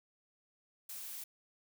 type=noise; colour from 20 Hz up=blue; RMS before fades=-45 dBFS; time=0.89-1.24 s; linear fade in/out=5 ms; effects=none